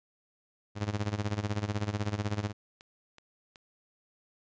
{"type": "tone with tremolo", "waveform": "sawtooth", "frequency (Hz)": 103.83, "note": "G#2", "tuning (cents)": 0, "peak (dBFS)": -23, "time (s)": [0.75, 2.53], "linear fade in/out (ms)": 50, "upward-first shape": "sine", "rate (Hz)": 16, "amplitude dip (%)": 85}
{"type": "click train", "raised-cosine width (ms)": 0.2, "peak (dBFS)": -33, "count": 5, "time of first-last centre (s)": [2.06, 3.558], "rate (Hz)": 2.67}
{"effects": ["resampled to 16000 Hz"]}